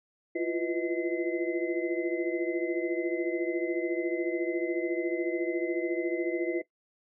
sine tone cluster, 338.3 / 352.3 / 496.5 / 631 / 2050 Hz, E4 / F4 / B4 / D#5 / C7, +45 / +15 / +9 / +24 / -36 cents, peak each -31 / -31 / -36 / -38 / -38 dBFS, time 0.35-6.62 s, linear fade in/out 10 ms, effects noise-tail reverb RT60 0.1 s tail -17 dB re dry

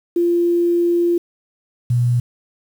sine tone pair in turn, 345.3 / 121.38 Hz, F4 / B2, -20 / -30 cents, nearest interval octave + tritone, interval 1810 cents, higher first, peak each -13 dBFS, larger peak neither, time 0.16-1.18 / 1.9-2.2 s, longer first, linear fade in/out 5 ms, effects 7-bit

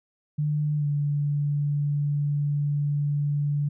sine tone with pitch glide, 149.4 to 145.23 Hz, D3 to D3, +30 to -19 cents, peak -22 dBFS, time 0.38-3.69 s, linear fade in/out 10 ms, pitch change -49 cents, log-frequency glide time 0.77-0.86 s, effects none

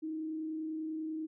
sine tone with frequency modulation, 315.2 Hz, D#4, 23 cents sharp, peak -35 dBFS, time 0.02-1.27 s, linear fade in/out 20 ms, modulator 30.2 Hz, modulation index 0.24, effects none

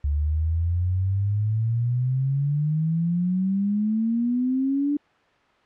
sine exponential sweep, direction up, 71 to 293.7 Hz, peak -20 dBFS, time 0.04-4.97 s, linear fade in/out 5 ms, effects white hiss -59 dBFS RMS until 5.65 s + low-pass 2000 Hz 12 dB/octave

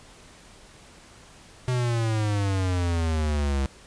square exponential sweep, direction down, 127.5 to 67 Hz, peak -23 dBFS, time 1.68-3.66 s, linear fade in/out 0 ms, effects pink hiss -50 dBFS RMS until 3.86 s + resampled to 22050 Hz

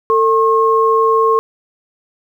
sine tone pair together, 448.7 / 1079 Hz, A4 / C#6, +34 / -47 cents, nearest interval octave + minor third, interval 1519 cents, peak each -12 dBFS, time 0.1-1.39 s, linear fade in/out 0 ms, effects 8-bit

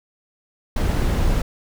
brown noise, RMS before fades -19 dBFS, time 0.76-1.42 s, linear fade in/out 5 ms, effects none

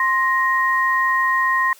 sine tone pair together, 1051 / 1872.7 Hz, C6 / A#6, +7 / +7 cents, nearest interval minor seventh, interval 1000 cents, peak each -18 dBFS, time 0-1.73 s, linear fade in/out 2 ms, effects white hiss -48 dBFS RMS until 1.79 s + high-pass 400 Hz 12 dB/octave

